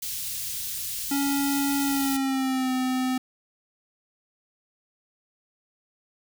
white band-stop noise, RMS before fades -32 dBFS, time 0.02-2.17 s, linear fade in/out 5 ms, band 110 to 3500 Hz, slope 12 dB/octave
square tone with pitch glide, 280 to 256.8 Hz, C#4 to C4, +18 to -32 cents, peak -24 dBFS, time 1.11-3.18 s, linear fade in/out 5 ms, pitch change -150 cents, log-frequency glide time 1.84-2.72 s
effects none

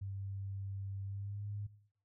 sine tone with pitch glide, 98 to 102.69 Hz, G2 to G#2, 0 to -19 cents, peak -39 dBFS, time 0.01-1.67 s, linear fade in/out 10 ms, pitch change +81 cents, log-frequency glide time 1.04-1.46 s, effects noise-tail reverb RT60 0.6 s tail -17 dB re dry

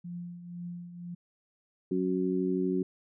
sine tone with tremolo, 174.61 Hz, F3, in tune, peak -35 dBFS, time 0.04-1.15 s, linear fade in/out 10 ms, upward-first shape triangle, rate 2 Hz, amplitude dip 65%
harmonic tone, 92.5 Hz, F#2, in tune, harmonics 2 / 3 / 4, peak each -31 / -31 / -30 dBFS, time 1.91-2.83 s, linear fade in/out 5 ms
effects none

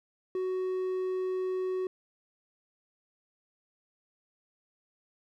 triangle tone, 371.8 Hz, F#4, 8 cents sharp, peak -27 dBFS, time 0.35-1.87 s, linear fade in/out 2 ms, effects none

